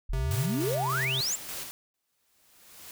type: exponential sweep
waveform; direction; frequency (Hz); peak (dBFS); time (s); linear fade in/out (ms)
sine; up; 35.17 to 7790; -27; 0.09-1.36; 10
type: tone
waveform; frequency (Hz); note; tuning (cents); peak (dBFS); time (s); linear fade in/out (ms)
square; 131.7; C3; +12; -32; 0.13-1.21; 2
type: noise with tremolo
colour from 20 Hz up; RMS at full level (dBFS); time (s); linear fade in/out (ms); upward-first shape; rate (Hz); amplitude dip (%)
white; -37; 0.31-1.71; 0; square; 3.4; 40
type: noise with exponential growth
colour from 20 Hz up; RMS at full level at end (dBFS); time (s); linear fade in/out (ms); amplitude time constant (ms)
white; -44; 1.94-2.91; 1; 210
effects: none